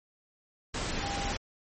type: tone in noise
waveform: sine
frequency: 800 Hz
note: G5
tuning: 35 cents sharp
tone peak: -36 dBFS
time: 1.02-1.32 s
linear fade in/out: 5 ms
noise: pink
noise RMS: -33 dBFS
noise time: 0.74-1.37 s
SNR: -6 dB
effects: MP3 32 kbps